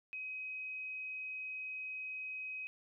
sine tone, 2529 Hz, D#7, 28 cents sharp, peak -40 dBFS, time 0.13-2.67 s, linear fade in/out 0 ms, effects none

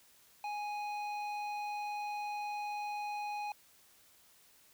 square tone with low-pass filter, 830.6 Hz, G#5, in tune, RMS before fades -39 dBFS, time 0.44-3.52 s, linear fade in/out 2 ms, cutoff 3300 Hz, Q 0.9, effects white hiss -64 dBFS RMS until 4.73 s

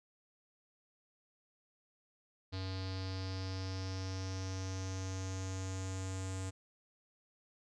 square tone with low-pass filter sweep, 94.5 Hz, F#2, 37 cents sharp, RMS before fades -40 dBFS, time 2.52-6.51 s, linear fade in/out 20 ms, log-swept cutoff 4400 to 7700 Hz, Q 5.3, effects none

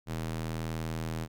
square tone with high-pass filter, 40.38 Hz, E1, 35 cents flat, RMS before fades -35 dBFS, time 0.06-1.28 s, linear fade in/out 50 ms, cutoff 99 Hz, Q 1.1, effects none

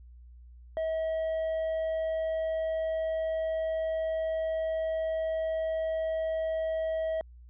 triangle tone, 642 Hz, E5, 46 cents flat, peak -26 dBFS, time 0.77-7.21 s, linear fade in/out 0 ms, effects added 60 Hz sine -48 dBFS peak until 7.49 s + resampled to 8000 Hz

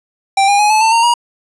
square tone with pitch steps, 784 / 809.8 / 836.4 / 863.9 / 892.3 / 921.6 / 951.9 Hz, G5 / G#5 / G#5 / A5 / A5 / A#5 / A#5, 0 / -44 / +12 / -32 / +24 / -20 / +36 cents, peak -9 dBFS, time 0.37-1.14 s, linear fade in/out 5 ms, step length 110 ms, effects resampled to 24000 Hz + 7-bit

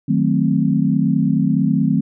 sine chord, D# diminished seventh, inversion none, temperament equal, 155.56 / 185 / 220 / 261.6 Hz, D#3 / F#3 / A3 / C4, 0 / 0 / 0 / 0 cents, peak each -19 dBFS, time 0.08-2.01 s, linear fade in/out 10 ms, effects none

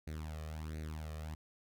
sawtooth tone with flanger, 77.78 Hz, D#2, in tune, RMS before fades -43 dBFS, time 0.07-1.35 s, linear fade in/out 5 ms, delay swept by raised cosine 0.47 to 1.67 ms, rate 1.4 Hz, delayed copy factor +0.8, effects none

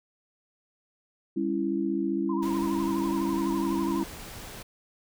sine chord, C# diminished, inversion second, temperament just, 199.57 / 277.2 / 332.6 Hz, G3 / C#4 / E4, +31 / 0 / +16 cents, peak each -31 / -30 / -28 dBFS, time 1.36-4.04 s, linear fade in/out 10 ms
sine tone with vibrato, 987.8 Hz, B5, in tune, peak -34 dBFS, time 2.29-4.03 s, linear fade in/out 5 ms, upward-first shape sine, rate 12 Hz, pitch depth 100 cents each way
pink noise, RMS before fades -42 dBFS, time 2.42-4.63 s, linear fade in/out 10 ms
effects none

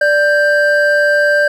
triangle tone pair together, 587.3 / 1576.1 Hz, D5 / G6, 0 / +9 cents, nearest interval octave + perfect fourth, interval 1709 cents, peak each -10 dBFS, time 0.01-1.48 s, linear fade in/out 5 ms, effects none

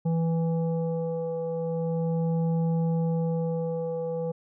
sine tone with frequency modulation, 164.81 Hz, E3, in tune, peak -24 dBFS, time 0.05-4.32 s, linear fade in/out 10 ms, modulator 330 Hz, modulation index 1.1, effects none

